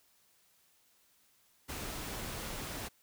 pink noise, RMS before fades -41 dBFS, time 1.68-2.89 s, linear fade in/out 20 ms, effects white hiss -69 dBFS RMS until 3.02 s

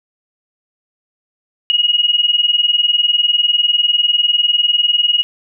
sine tone pair together, 2880 / 2900 Hz, F#7 / F#7, -47 / -35 cents, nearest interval unison, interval 12 cents, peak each -14 dBFS, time 1.7-5.23 s, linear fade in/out 0 ms, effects none

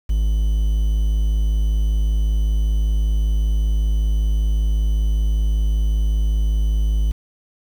triangle tone with quantisation, 52.6 Hz, G#1, 23 cents sharp, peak -13 dBFS, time 0.09-7.12 s, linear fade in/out 10 ms, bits 7, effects none

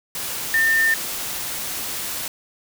sine tone in noise, 1805 Hz, A6, 44 cents sharp, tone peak -15 dBFS, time 0.54-0.94 s, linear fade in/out 2 ms, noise white, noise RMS -28 dBFS, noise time 0.15-2.28 s, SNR +10 dB, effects none

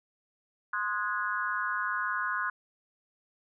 sine chord, Ab dominant seventh, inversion first, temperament equal with one note detuned, 1046.5 / 1244.5 / 1459.6 / 1661.2 Hz, C6 / Eb6 / Gb6 / Ab6, 0 / 0 / -24 / 0 cents, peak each -34 / -36 / -32 / -36 dBFS, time 0.73-2.5 s, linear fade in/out 5 ms, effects none

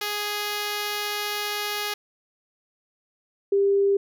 5% pulse / sine tone pair in turn, 415.2 / 397.7 Hz, G#4 / G4, 0 / +25 cents, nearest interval minor second, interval 75 cents, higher first, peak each -15 / -17 dBFS, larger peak first, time 0.01-1.94 / 3.52-3.97 s, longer first, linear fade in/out 5 ms, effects none

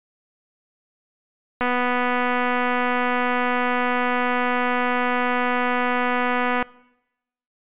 click train, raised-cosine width 0.5 ms, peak -8 dBFS, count 1240, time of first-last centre 1.61-6.626 s, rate 247 Hz, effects noise-tail reverb RT60 0.9 s tail -22 dB re dry + resampled to 8000 Hz

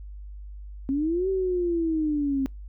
sine linear two-way sweep, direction up then down, 264 to 386.6 to 264 Hz, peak -22 dBFS, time 0.89-2.46 s, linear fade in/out 0 ms, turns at 1.29 s, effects noise-tail reverb RT60 0.2 s tail -26 dB re dry + added 50 Hz sine -37 dBFS peak until 2.68 s

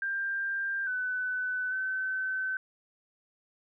sine tone with pitch steps, 1589 / 1503 / 1528 Hz, G6 / F#6 / G6, +23 / +27 / -45 cents, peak -29 dBFS, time 0.02-2.57 s, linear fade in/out 2 ms, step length 850 ms, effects none

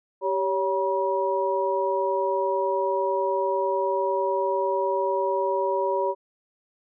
sine tone cluster, 390.1 / 561 / 961 Hz, G4 / C#5 / B5, -8 / +21 / -48 cents, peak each -26 dBFS, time 0.21-6.15 s, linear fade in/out 50 ms, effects none

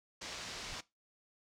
white low-pass noise, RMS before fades -45 dBFS, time 0.21-0.81 s, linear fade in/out 10 ms, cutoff 6100 Hz, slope 24 dB/octave
brown noise with exponential growth, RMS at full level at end -45 dBFS, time 0.55-0.74 s, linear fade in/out 0 ms, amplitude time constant 40 ms
effects noise-tail reverb RT60 0.2 s tail -19 dB re dry

